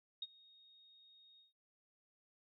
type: tone with ADSR envelope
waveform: sine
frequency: 3729 Hz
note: A#7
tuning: in tune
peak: -38 dBFS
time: 0.22-1.53 s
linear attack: 4 ms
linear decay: 36 ms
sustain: -24 dB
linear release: 140 ms
effects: none